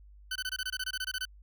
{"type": "tone bursts", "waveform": "20% pulse", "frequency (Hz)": 1509, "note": "F#6", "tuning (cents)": 34, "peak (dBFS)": -27, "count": 14, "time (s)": [0.31, 1.253], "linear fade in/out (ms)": 5, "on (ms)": 46, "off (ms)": 23, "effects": ["added 50 Hz sine -51 dBFS peak until 1.42 s"]}